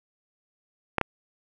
clicks, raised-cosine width 0.5 ms, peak -7 dBFS, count 2, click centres 0.983 / 1.013 s, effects none

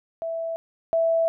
sine tone pair in turn, 659.3 / 659.3 Hz, E5 / E5, 0 / 0 cents, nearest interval unison, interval 0 cents, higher neither, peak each -26 / -18 dBFS, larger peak second, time 0.22-0.56 / 0.93-1.28 s, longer second, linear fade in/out 0 ms, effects none

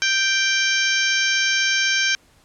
harmonic tone, 784 Hz, G5, in tune, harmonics 2 / 3 / 4 / 5 / 6 / 7 / 8, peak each -21 / -23 / -25 / -30 / -31 / -26 / -27 dBFS, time 0.02-2.15 s, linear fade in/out 0 ms, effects pink hiss -56 dBFS RMS until 2.44 s + low-pass 11000 Hz 12 dB/octave

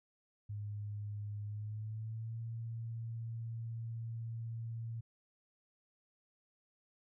sine tone with pitch glide, 103.8 to 114.51 Hz, G#2 to A#2, 0 to -30 cents, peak -39 dBFS, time 0.49-5.01 s, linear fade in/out 10 ms, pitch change +170 cents, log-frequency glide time 1.44-2.4 s, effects none

